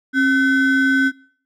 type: ring-modulated tone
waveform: triangle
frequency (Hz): 894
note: A5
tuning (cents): +27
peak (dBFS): -8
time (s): 0.13-1.12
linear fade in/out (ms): 50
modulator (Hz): 624
effects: noise-tail reverb RT60 0.5 s tail -22 dB re dry